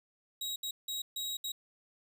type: tone bursts at uneven times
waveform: sawtooth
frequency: 3820 Hz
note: A#7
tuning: 42 cents sharp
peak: -32 dBFS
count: 5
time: 0.41-0.56 / 0.63-0.71 / 0.88-1.02 / 1.16-1.37 / 1.44-1.52 s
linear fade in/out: 5 ms
effects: none